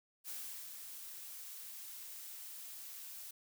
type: noise with ADSR envelope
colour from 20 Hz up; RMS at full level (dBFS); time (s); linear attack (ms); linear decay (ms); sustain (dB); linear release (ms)
blue; -44; 0.24-3.31; 49; 380; -5; 4
effects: none